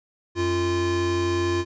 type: tone pair together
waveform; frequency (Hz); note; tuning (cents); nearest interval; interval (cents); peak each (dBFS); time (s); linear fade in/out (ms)
square; 91.12 / 346.6; F#2 / F4; -26 / -13; octave + major seventh; 2313; -28 / -23; 0.35-1.65; 50
effects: resampled to 16000 Hz